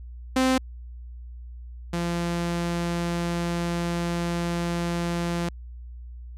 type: tone pair in turn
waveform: sawtooth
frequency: 259.9 / 171.72 Hz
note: C4 / F3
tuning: -11 / -29 cents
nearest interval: perfect fifth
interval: 718 cents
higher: first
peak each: -15 / -21 dBFS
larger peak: first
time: 0.36-0.58 / 1.93-5.49 s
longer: second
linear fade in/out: 5 ms
effects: added 60 Hz sine -37 dBFS peak until 6.37 s + low-pass 10000 Hz 12 dB/octave